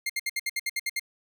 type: tone bursts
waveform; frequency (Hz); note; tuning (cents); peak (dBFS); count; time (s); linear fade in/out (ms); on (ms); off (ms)
sawtooth; 2115; C7; +18; -23; 10; 0.06-0.996; 5; 36; 64
effects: none